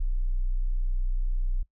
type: tone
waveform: sine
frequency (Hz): 30.87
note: B0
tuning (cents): 0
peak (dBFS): -23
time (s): 0-1.63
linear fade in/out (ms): 10
effects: noise-tail reverb RT60 0.1 s tail -18 dB re dry